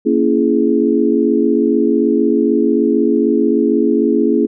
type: chord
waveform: sine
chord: A# half-diminished seventh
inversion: none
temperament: just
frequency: 233.1 / 279.7 / 335.6 / 419.5 Hz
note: A#3 / C#4 / E4 / G#4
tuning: 0 / +16 / +31 / +17 cents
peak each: -16 dBFS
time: 0.05-4.47 s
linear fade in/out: 20 ms
effects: none